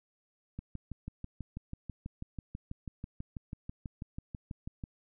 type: click train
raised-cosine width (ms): 5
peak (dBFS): -27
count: 27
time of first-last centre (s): 0.59-4.838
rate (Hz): 6.12
effects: none